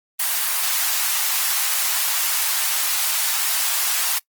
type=high-pass noise; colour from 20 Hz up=white; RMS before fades=-21 dBFS; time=0.19-4.19 s; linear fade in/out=10 ms; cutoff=770 Hz; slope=24 dB/octave; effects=noise-tail reverb RT60 0.1 s tail -23 dB re dry + Opus 24 kbps